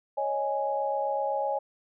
sine chord, C# suspended second, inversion none, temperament equal, 554.4 / 622.3 / 830.6 Hz, C#5 / D#5 / G#5, 0 / 0 / 0 cents, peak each -30 / -33 / -29 dBFS, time 0.17-1.59 s, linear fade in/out 10 ms, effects none

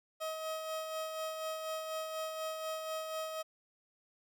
30% pulse tone with tremolo, 634 Hz, D#5, 32 cents sharp, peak -33 dBFS, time 0.2-3.43 s, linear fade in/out 20 ms, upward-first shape sine, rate 4.1 Hz, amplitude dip 40%, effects none

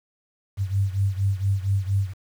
sine beating tone pair, 96.8 / 101.1 Hz, G2 / G#2, -21 / -46 cents, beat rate 4.3 Hz, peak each -22 / -25 dBFS, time 0.57-2.14 s, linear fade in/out 50 ms, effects 8-bit

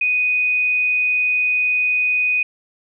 sine tone, 2489 Hz, D#7, in tune, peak -15 dBFS, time 0.01-2.43 s, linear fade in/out 5 ms, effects none

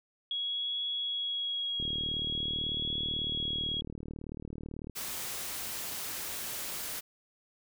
sine tone with vibrato, 3322 Hz, G#7, in tune, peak -31 dBFS, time 0.31-3.81 s, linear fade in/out 2 ms, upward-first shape triangle, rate 0.47 Hz, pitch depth 16 cents each way
click train, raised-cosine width 3 ms, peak -28 dBFS, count 119, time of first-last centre 1.8-4.897 s, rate 38.1 Hz
white noise, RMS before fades -38 dBFS, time 4.95-7.01 s, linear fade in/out 20 ms
effects none

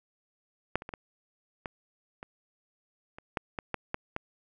clicks, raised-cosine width 0.5 ms, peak -11 / -26 / -24 / -22 / -20 / -26 / -29 / -14 / -18 / -15 / -15 / -17 dBFS, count 12, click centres 0.756 / 0.821 / 0.891 / 0.938 / 1.658 / 2.229 / 3.185 / 3.372 / 3.588 / 3.743 / 3.944 / 4.164 s, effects none

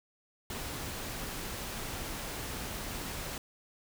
pink noise, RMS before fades -39 dBFS, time 0.5-3.38 s, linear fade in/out 2 ms, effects none

